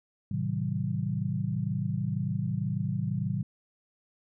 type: chord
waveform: sine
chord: A diminished seventh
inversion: none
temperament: just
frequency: 110 / 132 / 158.4 / 190.08 Hz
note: A2 / C3 / Eb3 / Gb3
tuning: 0 / +16 / +31 / +47 cents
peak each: -33 dBFS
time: 0.31-3.43 s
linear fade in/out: 5 ms
effects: none